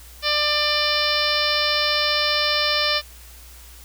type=harmonic tone; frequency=595 Hz; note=D5; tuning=22 cents sharp; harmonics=1 / 2 / 3 / 4 / 5 / 6 / 7 / 8 / 9; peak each=-27 / -27 / -27 / -27 / -27 / -27 / -27 / -27 / -27 dBFS; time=0.22-3.02 s; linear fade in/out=50 ms; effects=added 60 Hz sine -43 dBFS peak until 3.84 s + white hiss -46 dBFS RMS until 3.84 s